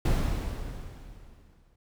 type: noise with exponential decay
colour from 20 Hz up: brown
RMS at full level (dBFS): -22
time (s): 0.05-1.76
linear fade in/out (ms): 5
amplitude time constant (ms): 370
effects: none